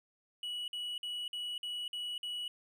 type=tone bursts; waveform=triangle; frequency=2934 Hz; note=F#7; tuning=15 cents flat; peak=-35 dBFS; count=7; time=0.43-2.48 s; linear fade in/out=2 ms; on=250 ms; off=50 ms; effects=none